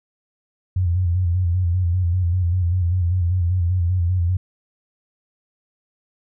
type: tone with vibrato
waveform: sine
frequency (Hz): 88.9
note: F2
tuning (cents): +31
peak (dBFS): -16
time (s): 0.76-4.37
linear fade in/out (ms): 5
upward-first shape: square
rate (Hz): 5.1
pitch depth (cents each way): 61
effects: none